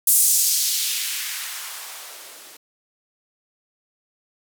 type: noise with band-pass filter sweep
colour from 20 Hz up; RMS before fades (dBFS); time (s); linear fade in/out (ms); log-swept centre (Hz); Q
violet; -23; 0.07-2.57; 5; 10000 to 300; 1.2
effects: none